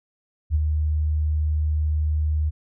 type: tone with ADSR envelope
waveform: sine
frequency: 76.5 Hz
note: D#2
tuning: 29 cents flat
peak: -15 dBFS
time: 0.5-2.51 s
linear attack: 49 ms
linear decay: 28 ms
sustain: -4 dB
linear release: 27 ms
effects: none